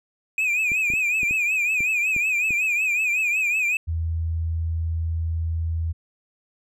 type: tone with vibrato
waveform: triangle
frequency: 2483 Hz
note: D#7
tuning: 4 cents flat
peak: -18 dBFS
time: 0.38-3.77 s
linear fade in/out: 2 ms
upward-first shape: triangle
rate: 5.4 Hz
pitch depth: 110 cents each way
type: clicks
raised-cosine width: 3 ms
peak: -22 dBFS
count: 8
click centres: 0.718 / 0.902 / 0.937 / 1.232 / 1.31 / 1.806 / 2.164 / 2.507 s
type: tone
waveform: sine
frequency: 82 Hz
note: E2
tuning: 9 cents flat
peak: -22 dBFS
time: 3.87-5.93 s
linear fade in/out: 20 ms
effects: none